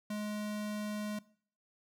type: tone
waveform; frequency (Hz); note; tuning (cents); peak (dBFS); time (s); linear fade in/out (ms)
square; 210; G#3; +19; -36; 0.1-1.19; 5
effects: noise-tail reverb RT60 0.5 s tail -20 dB re dry